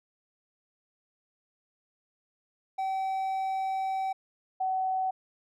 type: tone pair in turn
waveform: triangle / sine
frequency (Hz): 767 / 754.7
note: G5 / F#5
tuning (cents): -38 / +34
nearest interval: unison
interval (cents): 28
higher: first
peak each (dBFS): -26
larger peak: neither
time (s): 2.78-4.13 / 4.6-5.11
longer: first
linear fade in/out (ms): 10
effects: none